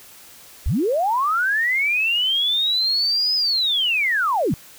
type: linear two-way sweep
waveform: sine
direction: up then down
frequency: 39.88 to 5090 to 108.1 Hz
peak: -17 dBFS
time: 0.66-4.54 s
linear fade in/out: 0 ms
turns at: 3.35 s
effects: white hiss -45 dBFS RMS until 4.78 s